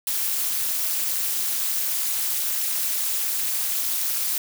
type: noise with amplitude modulation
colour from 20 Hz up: blue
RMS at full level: -21 dBFS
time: 0.07-4.38 s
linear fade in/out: 2 ms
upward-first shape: sine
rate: 287 Hz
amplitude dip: 85%
effects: none